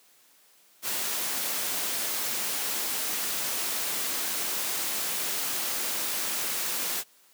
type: noise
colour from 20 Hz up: white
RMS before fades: -30 dBFS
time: 0.82-7.04 s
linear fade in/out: 50 ms
effects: white hiss -60 dBFS RMS until 7.33 s + high-pass 200 Hz 12 dB/octave